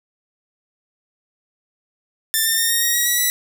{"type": "tone with pitch steps", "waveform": "5% pulse", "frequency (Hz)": [1780, 1804.8, 1830, 1855.6, 1881.5, 1907.8, 1934.4, 1961.4], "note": ["A6", "A6", "A#6", "A#6", "A#6", "A#6", "B6", "B6"], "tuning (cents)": [20, 44, -32, -8, 16, 40, -36, -12], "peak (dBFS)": -6, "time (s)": [2.34, 3.3], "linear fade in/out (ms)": 0, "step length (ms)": 120, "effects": []}